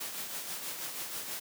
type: noise with tremolo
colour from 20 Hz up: white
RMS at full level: -37 dBFS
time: 0-1.4 s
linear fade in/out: 10 ms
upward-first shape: triangle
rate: 6.2 Hz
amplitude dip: 50%
effects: high-pass 150 Hz 12 dB/octave